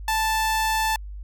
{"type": "tone", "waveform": "sawtooth", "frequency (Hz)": 880, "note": "A5", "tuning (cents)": 0, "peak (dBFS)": -17, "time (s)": [0.08, 0.96], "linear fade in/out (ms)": 2, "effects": ["added 50 Hz sine -33 dBFS peak until 1.23 s"]}